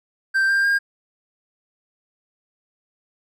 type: tone with pitch steps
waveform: triangle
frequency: 1568 / 1590.8 / 1613.9 Hz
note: G6 / G6 / G6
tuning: 0 / +25 / +50 cents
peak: -14 dBFS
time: 0.34-0.79 s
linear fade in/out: 20 ms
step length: 150 ms
effects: none